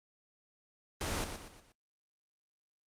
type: noise with echo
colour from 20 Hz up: pink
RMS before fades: -35 dBFS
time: 1.01-1.24 s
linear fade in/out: 0 ms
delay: 120 ms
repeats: 4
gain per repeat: -7 dB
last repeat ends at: 1.72 s
effects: low-pass 10000 Hz 12 dB/octave + Opus 24 kbps